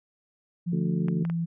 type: tone with pitch glide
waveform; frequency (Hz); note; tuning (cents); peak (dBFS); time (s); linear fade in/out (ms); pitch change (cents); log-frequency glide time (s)
sine; 172.9 to 167.69; F3 to E3; -17 to +30; -25; 0.66-1.46; 20; -53; 1.12-1.19
type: harmonic tone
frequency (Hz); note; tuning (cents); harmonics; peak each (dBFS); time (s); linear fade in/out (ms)
73.42; D2; 0; 2 / 3 / 4 / 5 / 6; -31 / -32 / -39 / -37 / -41; 0.72-1.24; 10
type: clicks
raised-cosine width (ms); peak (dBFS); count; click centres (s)
0.5; -24; 3; 1.084 / 1.251 / 1.299
effects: none